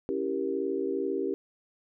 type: chord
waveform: sine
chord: C# diminished seventh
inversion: none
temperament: equal with one note detuned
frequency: 277.2 / 329.6 / 392 / 469.9 Hz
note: C#4 / E4 / G4 / Bb4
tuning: 0 / 0 / 0 / +14 cents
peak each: -34 / -35 / -30 / -35 dBFS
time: 0.09-1.34 s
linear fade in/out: 0 ms
effects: none